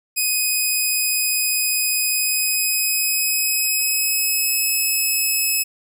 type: tone with pitch glide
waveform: 5% pulse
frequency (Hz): 2505 to 2577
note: D#7 to E7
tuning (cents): +11 to -40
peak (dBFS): -9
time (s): 0.16-5.64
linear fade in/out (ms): 20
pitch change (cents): +49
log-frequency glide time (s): 2.07-4.72
effects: none